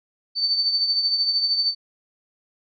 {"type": "tone with tremolo", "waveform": "sine", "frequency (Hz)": 4546, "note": "C#8", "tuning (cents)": 43, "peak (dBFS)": -16, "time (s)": [0.35, 1.75], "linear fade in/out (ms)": 50, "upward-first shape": "triangle", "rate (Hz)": 13, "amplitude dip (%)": 60, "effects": []}